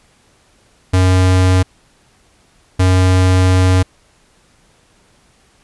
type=tone bursts at uneven times; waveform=square; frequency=92.5 Hz; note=F#2; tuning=in tune; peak=-9 dBFS; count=2; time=0.93-1.63 / 2.79-3.83 s; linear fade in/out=10 ms; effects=pink hiss -53 dBFS RMS until 5.63 s + resampled to 24000 Hz